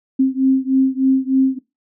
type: beating tone pair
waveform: sine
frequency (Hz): 263.4 / 266.7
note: C4 / C4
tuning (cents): +12 / +33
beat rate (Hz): 3.3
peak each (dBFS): -15 / -16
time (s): 0.19-1.59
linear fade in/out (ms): 10
effects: noise-tail reverb RT60 0.2 s tail -19 dB re dry